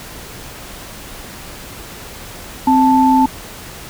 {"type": "tone pair together", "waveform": "sine", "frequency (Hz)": [261.6, 879.9], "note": ["C4", "A5"], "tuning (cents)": [0, 0], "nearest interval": "octave + major sixth", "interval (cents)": 2100, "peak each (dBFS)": -11, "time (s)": [2.67, 3.26], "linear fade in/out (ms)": 5, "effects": ["pink hiss -33 dBFS RMS until 3.89 s"]}